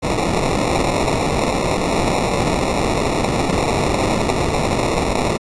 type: noise with sample-and-hold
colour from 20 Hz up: white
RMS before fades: -18 dBFS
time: 0.02-5.38 s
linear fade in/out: 20 ms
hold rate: 1575 Hz
effects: resampled to 22050 Hz